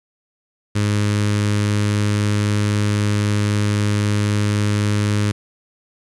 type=tone with notch filter; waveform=sawtooth; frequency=103.83 Hz; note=G#2; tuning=in tune; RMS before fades=-18 dBFS; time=0.75-5.32 s; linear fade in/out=10 ms; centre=730 Hz; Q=1.1; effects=resampled to 24000 Hz + 8-bit